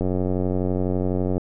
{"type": "click train", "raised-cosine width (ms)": 2, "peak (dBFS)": -11, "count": 127, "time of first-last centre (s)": [0.01, 1.38], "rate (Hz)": 92, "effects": []}